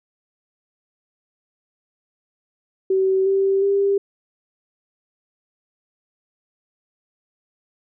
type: tone with pitch steps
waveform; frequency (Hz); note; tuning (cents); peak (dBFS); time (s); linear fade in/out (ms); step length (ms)
sine; 381.3 / 389.3 / 397.5; G4 / G4 / G4; -48 / -12 / +24; -15; 2.9-3.98; 5; 360
effects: none